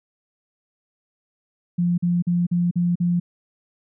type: tone bursts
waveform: sine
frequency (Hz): 174.61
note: F3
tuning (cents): 0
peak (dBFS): -17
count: 6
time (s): 1.78-3.2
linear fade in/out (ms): 10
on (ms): 200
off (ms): 44
effects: none